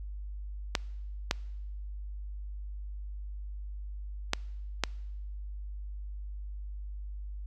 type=clicks; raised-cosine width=0.2 ms; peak=-8 dBFS; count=4; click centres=0.752 / 1.311 / 4.334 / 4.837 s; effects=noise-tail reverb RT60 1.0 s tail -25 dB re dry + added 50 Hz sine -37 dBFS peak until 7.46 s